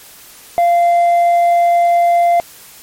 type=tone with tanh clipping; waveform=sine; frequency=692 Hz; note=F5; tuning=16 cents flat; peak=-9 dBFS; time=0.58-2.4 s; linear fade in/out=0 ms; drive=3 dB; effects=white hiss -39 dBFS RMS until 2.82 s + MP3 64 kbps